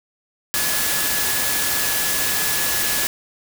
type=tone in noise; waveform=sine; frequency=1701 Hz; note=G#6; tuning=41 cents sharp; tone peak=-29 dBFS; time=0.54-3.07 s; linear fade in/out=0 ms; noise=white; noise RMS=-21 dBFS; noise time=0.54-3.07 s; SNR=-11 dB; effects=none